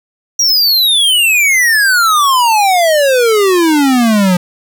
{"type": "exponential sweep", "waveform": "square", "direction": "down", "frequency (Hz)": [5790, 175.1], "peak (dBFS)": -8, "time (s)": [0.39, 4.37], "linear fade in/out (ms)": 5, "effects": []}